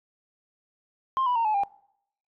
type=tone with pitch steps; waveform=sine; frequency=1056 / 985.3 / 919.3 / 857.7 / 800.3 Hz; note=C6 / B5 / A#5 / A5 / G5; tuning=+16 / -4 / -24 / -44 / +36 cents; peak=-20 dBFS; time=1.17-1.635 s; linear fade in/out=0 ms; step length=93 ms; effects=noise-tail reverb RT60 0.7 s tail -23 dB re dry + tanh soft clip ceiling -19 dBFS